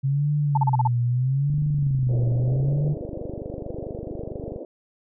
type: tone with vibrato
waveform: sine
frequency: 133.4 Hz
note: C3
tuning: 34 cents sharp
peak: -19 dBFS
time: 0.03-2.95 s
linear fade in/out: 20 ms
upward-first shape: sine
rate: 0.78 Hz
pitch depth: 180 cents each way
type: tone bursts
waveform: sine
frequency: 876 Hz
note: A5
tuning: 8 cents flat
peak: -18 dBFS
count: 6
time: 0.55-0.875 s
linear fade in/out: 5 ms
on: 25 ms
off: 35 ms
type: click train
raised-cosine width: 5 ms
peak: -22 dBFS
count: 76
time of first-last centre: 1.5-4.561 s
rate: 24.5 Hz
type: band-pass noise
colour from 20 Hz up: white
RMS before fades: -36 dBFS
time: 2.09-4.65 s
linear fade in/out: 2 ms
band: 260 to 600 Hz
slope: 48 dB/octave
effects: none